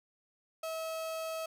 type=tone; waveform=35% pulse; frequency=645 Hz; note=E5; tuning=38 cents flat; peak=-34 dBFS; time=0.63-1.46 s; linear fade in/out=5 ms; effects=none